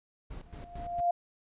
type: noise with tremolo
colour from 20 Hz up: brown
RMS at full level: -42 dBFS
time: 0.3-1.01 s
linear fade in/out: 10 ms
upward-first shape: square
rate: 4.4 Hz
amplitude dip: 75%
type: tone with exponential growth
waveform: sine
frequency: 697 Hz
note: F5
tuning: 4 cents flat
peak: -22 dBFS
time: 0.46-1.11 s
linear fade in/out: 5 ms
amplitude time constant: 140 ms
effects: resampled to 8000 Hz